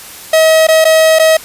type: tone with dropouts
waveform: 45% pulse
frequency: 638 Hz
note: D#5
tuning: 43 cents sharp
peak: -5 dBFS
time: 0.33-1.37 s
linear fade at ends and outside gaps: 5 ms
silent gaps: 0.67-0.685 / 0.844-0.851 / 1.188-1.195 s
effects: white hiss -31 dBFS RMS until 1.44 s + resampled to 32000 Hz